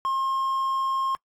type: tone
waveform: triangle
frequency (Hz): 1069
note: C6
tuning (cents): +37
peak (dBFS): -21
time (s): 0.05-1.15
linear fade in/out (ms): 0
effects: noise-tail reverb RT60 0.1 s tail -23 dB re dry + AAC 64 kbps